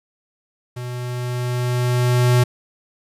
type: tone with level ramp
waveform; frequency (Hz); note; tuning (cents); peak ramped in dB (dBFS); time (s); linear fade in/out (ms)
square; 123.47; B2; 0; -28 to -12; 0.76-2.44; 10
effects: resampled to 32000 Hz + 9-bit